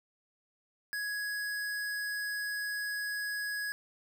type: tone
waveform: square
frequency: 1669 Hz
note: G#6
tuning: 8 cents sharp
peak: -34 dBFS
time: 0.93-3.72 s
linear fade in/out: 0 ms
effects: 11-bit